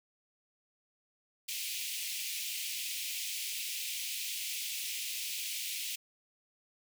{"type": "high-pass noise", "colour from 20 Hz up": "pink", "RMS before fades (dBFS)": -38, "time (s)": [1.48, 5.96], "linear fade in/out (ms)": 10, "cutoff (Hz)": 2300, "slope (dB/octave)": 48, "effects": []}